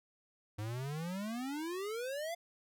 square exponential sweep, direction up, 102 to 698.5 Hz, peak -38 dBFS, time 0.58-2.35 s, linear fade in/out 10 ms, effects none

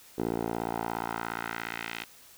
10% pulse tone with band-pass filter sweep, 57.1 Hz, A#1, 35 cents flat, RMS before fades -34 dBFS, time 0.18-2.04 s, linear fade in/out 5 ms, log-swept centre 420 to 2700 Hz, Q 1.6, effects white hiss -54 dBFS RMS until 2.37 s

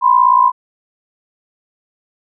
sine tone pair together, 985 / 1042.8 Hz, B5 / C6, -5 / -6 cents, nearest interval minor second, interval 99 cents, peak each -10 dBFS, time 0.01-0.52 s, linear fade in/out 50 ms, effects none

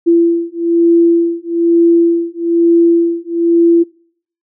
sine beating tone pair, 337.5 / 338.6 Hz, E4 / E4, +41 / +46 cents, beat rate 1.1 Hz, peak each -11 / -11 dBFS, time 0.06-3.84 s, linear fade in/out 20 ms, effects noise-tail reverb RT60 0.6 s tail -25 dB re dry

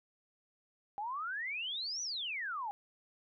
sine exponential two-way sweep, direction up then down, 790 to 6070 to 790 Hz, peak -36 dBFS, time 0.98-2.71 s, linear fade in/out 0 ms, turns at 2.02 s, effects none

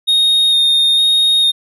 triangle tone with vibrato, 3700 Hz, A#7, 14 cents flat, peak -8 dBFS, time 0.07-1.52 s, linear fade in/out 20 ms, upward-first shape square, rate 1.1 Hz, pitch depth 10 cents each way, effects none

